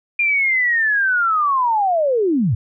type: linear sweep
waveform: sine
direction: down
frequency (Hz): 2412 to 91.3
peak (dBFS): -14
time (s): 0.19-2.55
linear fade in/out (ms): 5
effects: none